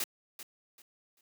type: noise with echo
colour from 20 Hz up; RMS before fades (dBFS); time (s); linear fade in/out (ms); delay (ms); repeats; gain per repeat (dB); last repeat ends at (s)
white; -33; 0-0.04; 2; 390; 3; -12; 1.21
effects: high-pass 200 Hz 12 dB/octave